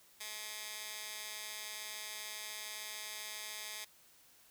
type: tone with high-pass filter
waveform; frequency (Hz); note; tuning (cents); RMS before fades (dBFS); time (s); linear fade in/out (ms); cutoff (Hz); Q
15% pulse; 213; G#3; +44; -45; 0.2-3.85; 10; 2500; 0.55
effects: white hiss -64 dBFS RMS until 4.5 s